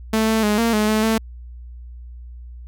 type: tone with pitch steps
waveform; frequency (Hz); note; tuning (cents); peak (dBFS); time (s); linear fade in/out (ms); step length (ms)
sawtooth; 220.2 / 221.6 / 209.3 / 230.7 / 212.5 / 216.4 / 222.6; A3 / A3 / G#3 / A#3 / G#3 / A3 / A3; +2 / +13 / +14 / -18 / +40 / -29 / +20; -12; 0.13-1.18; 5; 150
effects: added 60 Hz sine -34 dBFS peak until 2.67 s